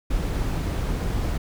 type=noise; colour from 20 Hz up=brown; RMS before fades=-25 dBFS; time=0.1-1.38 s; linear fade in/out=10 ms; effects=none